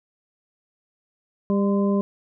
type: harmonic tone with a mistuned harmonic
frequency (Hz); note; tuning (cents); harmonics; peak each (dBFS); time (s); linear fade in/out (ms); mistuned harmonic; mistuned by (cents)
199.5; G3; +31; 1 / 2 / 3 / 5; -19 / -25 / -29 / -33; 1.5-2.01; 0; 5; +55
effects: none